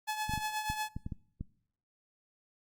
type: tone with tremolo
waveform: sawtooth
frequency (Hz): 857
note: A5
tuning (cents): -46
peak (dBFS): -27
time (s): 0.07-0.89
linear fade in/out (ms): 20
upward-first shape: triangle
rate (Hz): 8.4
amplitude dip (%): 65
type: clicks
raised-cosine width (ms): 5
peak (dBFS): -25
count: 8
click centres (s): 0.295 / 0.337 / 0.377 / 0.7 / 0.965 / 1.064 / 1.122 / 1.41
effects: noise-tail reverb RT60 0.7 s tail -24 dB re dry + Opus 48 kbps